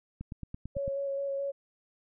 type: click train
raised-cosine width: 5 ms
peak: -26 dBFS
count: 7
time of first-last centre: 0.21-0.879 s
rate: 8.97 Hz
type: tone with vibrato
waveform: sine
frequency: 554.4 Hz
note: C#5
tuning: in tune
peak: -30 dBFS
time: 0.75-1.52 s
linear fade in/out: 20 ms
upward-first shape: square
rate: 4.7 Hz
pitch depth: 11 cents each way
effects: none